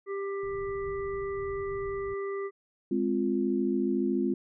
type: harmonic tone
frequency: 395.3 Hz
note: G4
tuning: 15 cents sharp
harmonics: 1 / 3 / 5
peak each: -31 / -41 / -45 dBFS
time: 0.06-2.51 s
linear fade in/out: 50 ms
type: low-pass noise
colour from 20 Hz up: pink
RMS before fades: -46 dBFS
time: 0.43-2.14 s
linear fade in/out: 2 ms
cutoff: 170 Hz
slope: 96 dB/octave
type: chord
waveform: sine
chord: F minor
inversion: first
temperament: equal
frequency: 207.7 / 261.6 / 349.2 Hz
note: Ab3 / C4 / F4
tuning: 0 / 0 / 0 cents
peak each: -30 / -29 / -29 dBFS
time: 2.91-4.34 s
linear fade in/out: 5 ms
effects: none